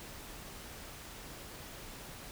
silence, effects pink hiss -48 dBFS RMS until 2.31 s

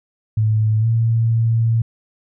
sine tone with pitch glide, 108.7 to 114.24 Hz, A2 to A#2, -21 to -35 cents, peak -13 dBFS, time 0.37-1.82 s, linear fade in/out 5 ms, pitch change +86 cents, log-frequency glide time 0.8-0.86 s, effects none

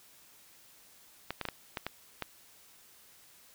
clicks, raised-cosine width 0.3 ms, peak -18 dBFS, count 7, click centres 1.306 / 1.413 / 1.453 / 1.487 / 1.772 / 1.866 / 2.223 s, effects white hiss -59 dBFS RMS until 3.54 s

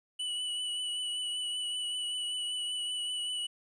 square tone with vibrato, 2960 Hz, F#7, in tune, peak -33 dBFS, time 0.19-3.47 s, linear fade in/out 10 ms, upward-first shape triangle, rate 5.2 Hz, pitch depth 24 cents each way, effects resampled to 22050 Hz + 12-bit

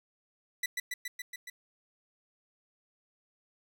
sawtooth tone with echo, 1975.5 Hz, B6, in tune, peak -26 dBFS, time 0.63-0.66 s, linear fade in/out 5 ms, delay 140 ms, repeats 6, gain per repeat -2 dB, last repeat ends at 1.5 s, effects none

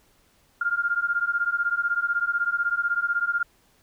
sine beating tone pair, 1396.9 / 1412.9 Hz, F6 / F6, 0 / +20 cents, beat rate 16 Hz, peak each -25 dBFS, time 0.61-3.43 s, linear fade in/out 5 ms, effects pink hiss -62 dBFS RMS until 3.82 s

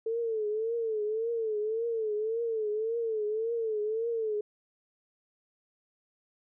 sine tone with vibrato, 442.8 Hz, A4, 11 cents sharp, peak -28 dBFS, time 0.06-4.41 s, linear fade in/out 5 ms, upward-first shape triangle, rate 1.8 Hz, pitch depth 110 cents each way, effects none

